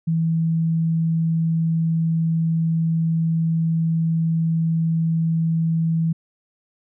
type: tone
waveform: sine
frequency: 163.4 Hz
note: E3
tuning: 15 cents flat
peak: -17 dBFS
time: 0.07-6.13 s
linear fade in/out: 10 ms
effects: none